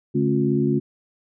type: harmonic tone with a mistuned harmonic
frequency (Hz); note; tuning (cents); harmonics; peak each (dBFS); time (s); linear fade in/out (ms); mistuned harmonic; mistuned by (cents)
71.3; C#2; +49; 2 / 3 / 4 / 5; -23 / -23 / -23 / -23; 0.14-0.8; 20; 4; -83
effects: none